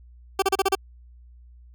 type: tone bursts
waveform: 20% pulse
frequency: 387.6 Hz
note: G4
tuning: 20 cents flat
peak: -13 dBFS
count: 6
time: 0.39-0.752 s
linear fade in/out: 5 ms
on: 32 ms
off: 34 ms
effects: added 60 Hz sine -46 dBFS peak until 1.74 s